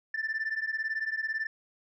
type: beating tone pair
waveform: sine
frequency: 1761 / 1779 Hz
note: A6 / A6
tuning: +1 / +19 cents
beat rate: 18 Hz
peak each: -31 dBFS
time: 0.14-1.47 s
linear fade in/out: 5 ms
effects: tanh soft clip ceiling -26 dBFS